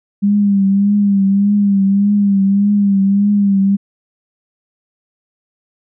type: tone with vibrato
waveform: sine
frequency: 200 Hz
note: G3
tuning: 35 cents sharp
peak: -9 dBFS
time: 0.22-3.77 s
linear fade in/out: 20 ms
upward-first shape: triangle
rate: 1.7 Hz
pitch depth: 57 cents each way
effects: none